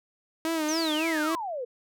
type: tone with vibrato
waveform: sawtooth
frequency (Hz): 316.6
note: D#4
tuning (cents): +30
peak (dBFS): -22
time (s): 0.45-1.35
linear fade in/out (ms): 0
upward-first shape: sine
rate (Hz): 3.6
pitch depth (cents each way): 75
type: exponential sweep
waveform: sine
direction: down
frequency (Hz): 6470 to 466.2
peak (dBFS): -30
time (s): 0.68-1.65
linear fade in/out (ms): 10
effects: none